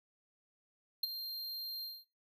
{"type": "tone with ADSR envelope", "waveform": "square", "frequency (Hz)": 4186, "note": "C8", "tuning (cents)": 0, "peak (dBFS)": -28, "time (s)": [1.03, 2.05], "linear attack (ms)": 6, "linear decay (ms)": 16, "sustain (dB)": -12, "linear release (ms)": 220, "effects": ["noise-tail reverb RT60 0.3 s tail -22 dB re dry"]}